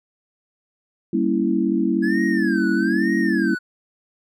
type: chord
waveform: sine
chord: G diminished seventh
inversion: none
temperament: equal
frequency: 196 / 233.1 / 277.2 / 329.6 Hz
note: G3 / Bb3 / Db4 / Fb4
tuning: 0 / 0 / 0 / 0 cents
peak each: -23 / -23 / -24 / -21 dBFS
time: 1.13-3.55 s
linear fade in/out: 5 ms
type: tone with vibrato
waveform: triangle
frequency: 1661.2 Hz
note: G#6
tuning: in tune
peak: -23 dBFS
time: 2.02-3.59 s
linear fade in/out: 20 ms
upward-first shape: sine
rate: 1.1 Hz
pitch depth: 210 cents each way
effects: none